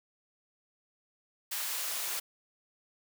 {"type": "noise with high-pass filter sweep", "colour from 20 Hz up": "white", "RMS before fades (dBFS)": -35, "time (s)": [1.51, 2.2], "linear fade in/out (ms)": 10, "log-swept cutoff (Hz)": [990, 480], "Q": 0.76, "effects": []}